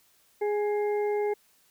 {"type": "harmonic tone with a mistuned harmonic", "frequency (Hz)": 415.3, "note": "G#4", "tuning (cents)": 0, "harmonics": [1, 2, 4, 5], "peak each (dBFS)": [-25, -34, -49, -42], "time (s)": [0.41, 1.34], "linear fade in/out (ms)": 10, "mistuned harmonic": 5, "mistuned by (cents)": 30, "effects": ["white hiss -64 dBFS RMS until 1.7 s"]}